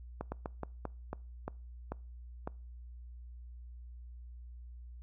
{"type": "slowing click train", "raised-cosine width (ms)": 1, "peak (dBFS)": -23, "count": 9, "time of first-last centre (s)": [0.21, 2.475], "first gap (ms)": 110, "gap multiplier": 1.26, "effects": ["noise-tail reverb RT60 0.4 s tail -25 dB re dry", "added 60 Hz sine -46 dBFS peak until 5.02 s"]}